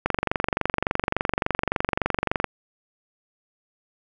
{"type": "click train", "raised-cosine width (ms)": 0.5, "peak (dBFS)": -6, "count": 57, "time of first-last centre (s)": [0.06, 2.443], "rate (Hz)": 23.5, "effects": []}